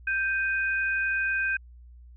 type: tone pair together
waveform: sine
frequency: 1568 / 2489 Hz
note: G6 / D#7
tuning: 0 / 0 cents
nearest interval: minor sixth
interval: 800 cents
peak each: -25 / -30 dBFS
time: 0.07-1.57 s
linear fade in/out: 5 ms
effects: added 60 Hz sine -46 dBFS peak until 2.16 s

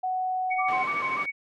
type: tone with pitch glide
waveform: sine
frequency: 743 to 747.7 Hz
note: F#5 to F#5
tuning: +7 to +18 cents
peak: -25 dBFS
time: 0.03-0.83 s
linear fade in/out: 10 ms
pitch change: +11 cents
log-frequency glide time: 0.56-0.65 s
type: tone with tremolo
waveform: sine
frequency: 2238 Hz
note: C#7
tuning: 16 cents sharp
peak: -25 dBFS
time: 0.5-1.32 s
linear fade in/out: 20 ms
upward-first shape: triangle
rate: 13 Hz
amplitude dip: 80%
type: tone with vibrato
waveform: sine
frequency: 1108.7 Hz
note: C#6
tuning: in tune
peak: -28 dBFS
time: 0.58-1.24 s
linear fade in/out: 20 ms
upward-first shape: square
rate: 3.4 Hz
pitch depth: 90 cents each way
type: band-pass noise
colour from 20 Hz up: pink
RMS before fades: -39 dBFS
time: 0.68-1.26 s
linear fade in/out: 5 ms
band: 260 to 2400 Hz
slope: 12 dB/octave
effects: none

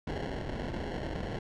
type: noise with sample-and-hold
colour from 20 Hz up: pink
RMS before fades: -36 dBFS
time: 0.07-1.39 s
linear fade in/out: 5 ms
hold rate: 1225 Hz
effects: low-pass 4000 Hz 12 dB/octave

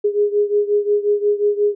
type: beating tone pair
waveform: sine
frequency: 411.4 / 417 Hz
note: G#4 / G#4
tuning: -16 / +7 cents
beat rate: 5.6 Hz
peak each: -16 / -19 dBFS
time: 0.04-1.75 s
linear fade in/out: 10 ms
effects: none

